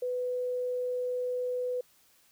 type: tone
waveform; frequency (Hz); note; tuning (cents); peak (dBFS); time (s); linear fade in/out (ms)
sine; 498; B4; +14; -29; 0.02-1.81; 5
effects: white hiss -64 dBFS RMS until 2.31 s